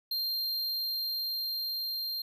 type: tone with level ramp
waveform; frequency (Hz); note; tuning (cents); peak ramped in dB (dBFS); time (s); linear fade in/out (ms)
square; 4186; C8; 0; -30 to -33; 0.11-2.22; 5
effects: none